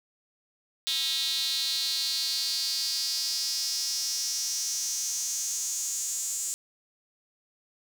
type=tone with high-pass filter sweep; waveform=square; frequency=146.83 Hz; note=D3; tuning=in tune; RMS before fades=-30 dBFS; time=0.87-6.54 s; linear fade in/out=0 ms; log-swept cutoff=3700 to 7300 Hz; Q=5.4; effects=8-bit